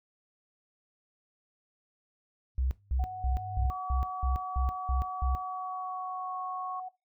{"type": "tone with exponential growth", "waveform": "sine", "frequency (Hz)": 100, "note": "G2", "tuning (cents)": 35, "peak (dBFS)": -32, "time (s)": [2.55, 3.66], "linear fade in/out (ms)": 0, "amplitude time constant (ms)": 240}
{"type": "tone bursts", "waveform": "sine", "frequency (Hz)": 64.5, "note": "C2", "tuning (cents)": -24, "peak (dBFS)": -26, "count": 9, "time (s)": [2.58, 5.35], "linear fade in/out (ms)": 0, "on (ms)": 130, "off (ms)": 200}
{"type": "tone", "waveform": "sine", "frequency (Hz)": 740, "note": "F#5", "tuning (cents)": 0, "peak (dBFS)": -36, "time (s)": [2.99, 6.89], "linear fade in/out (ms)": 10}
{"type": "tone with pitch glide", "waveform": "sine", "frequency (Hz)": [1139, 1102.7], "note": ["C#6", "C#6"], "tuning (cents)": [47, -9], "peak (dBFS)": -36, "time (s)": [3.7, 6.8], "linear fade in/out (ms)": 5, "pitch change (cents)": -56, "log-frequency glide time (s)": [5.41, 6.37]}
{"effects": ["noise-tail reverb RT60 0.2 s tail -18 dB re dry"]}